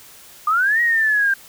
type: linear two-way sweep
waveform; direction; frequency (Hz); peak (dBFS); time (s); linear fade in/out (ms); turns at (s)
sine; up then down; 1186 to 1908 to 1577; -14; 0.47-1.34; 5; 0.81
effects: white hiss -44 dBFS RMS until 1.48 s